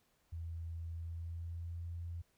sine tone with pitch glide, 83 to 85.19 Hz, E2 to F2, +12 to -42 cents, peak -40 dBFS, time 0.32-2.22 s, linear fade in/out 10 ms, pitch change +46 cents, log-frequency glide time 0.89-1.86 s, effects pink hiss -75 dBFS RMS until 2.37 s

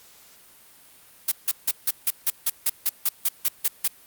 blue noise bursts, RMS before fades -21 dBFS, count 14, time 1.28-3.878 s, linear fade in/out 5 ms, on 37 ms, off 160 ms, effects white hiss -52 dBFS RMS until 4.06 s + Opus 48 kbps

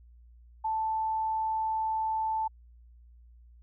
sine tone, 880 Hz, A5, in tune, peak -27 dBFS, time 0.64-2.48 s, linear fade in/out 10 ms, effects added 59 Hz sine -52 dBFS peak until 3.62 s

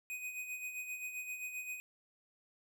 square tone with tremolo, 2497 Hz, D#7, 6 cents sharp, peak -39 dBFS, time 0.1-1.8 s, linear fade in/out 0 ms, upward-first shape sine, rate 7.6 Hz, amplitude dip 55%, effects none

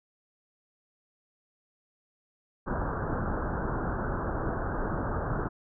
pink low-pass noise, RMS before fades -31 dBFS, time 2.66-5.49 s, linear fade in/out 20 ms, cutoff 1600 Hz, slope 96 dB/octave, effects none

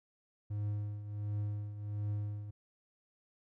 triangle tone with tremolo, 103.83 Hz, G#2, in tune, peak -30 dBFS, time 0.5-2.51 s, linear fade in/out 10 ms, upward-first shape triangle, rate 1.4 Hz, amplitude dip 70%, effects none

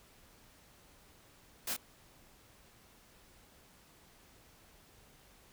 white noise with echo, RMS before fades -37 dBFS, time 1.67-1.74 s, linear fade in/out 5 ms, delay 26 ms, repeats 1, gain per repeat -3 dB, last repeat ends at 1.766 s, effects pink hiss -62 dBFS RMS until 5.52 s

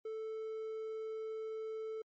triangle tone, 440 Hz, A4, in tune, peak -37 dBFS, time 0.05-2.02 s, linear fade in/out 5 ms, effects MP3 32 kbps

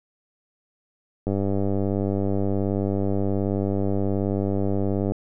click train, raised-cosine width 2 ms, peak -12 dBFS, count 381, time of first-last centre 1.27-5.12 s, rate 98.7 Hz, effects none

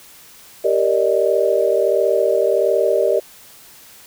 sine chord, Eb major seventh, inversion first, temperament equal with one note detuned, 392 / 466.2 / 580.9 / 622.3 Hz, G4 / Bb4 / D5 / Eb5, 0 / 0 / -19 / 0 cents, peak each -19 dBFS, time 0.64-3.2 s, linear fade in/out 10 ms, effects white hiss -44 dBFS RMS until 4.06 s

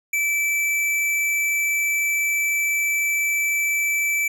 square tone, 2318 Hz, D7, 23 cents flat, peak -20 dBFS, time 0.13-4.28 s, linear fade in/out 5 ms, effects none

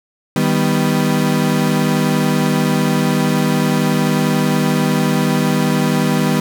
35% pulse chord, Eb augmented, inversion none, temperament equal, 155.56 / 196 / 246.9 Hz, Eb3 / G3 / B3, 0 / 0 / 0 cents, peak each -16 dBFS, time 0.36-6.4 s, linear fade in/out 2 ms, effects none

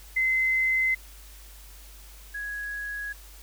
sine tone pair in turn, 2057 / 1665 Hz, C7 / G#6, -30 / +4 cents, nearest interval major third, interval 366 cents, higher first, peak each -21 / -31 dBFS, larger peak first, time 0.16-0.95 / 2.34-3.13 s, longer neither, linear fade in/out 10 ms, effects added 50 Hz sine -46 dBFS peak until 3.42 s + white hiss -51 dBFS RMS until 3.42 s

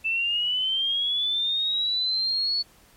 sine linear sweep, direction up, 2637 to 4435 Hz, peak -22 dBFS, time 0.04-2.63 s, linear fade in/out 20 ms, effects pink hiss -56 dBFS RMS until 2.96 s + MP3 64 kbps

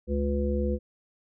harmonic tone, 71 Hz, C#2, 42 cents sharp, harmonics 1 / 3 / 5 / 7, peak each -27 / -30 / -33 / -31 dBFS, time 0.07-0.79 s, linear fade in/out 50 ms, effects none

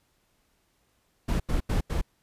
brown noise bursts, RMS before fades -25 dBFS, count 4, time 1.28-2.015 s, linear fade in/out 10 ms, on 120 ms, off 85 ms, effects pink hiss -70 dBFS RMS until 2.22 s + resampled to 32000 Hz

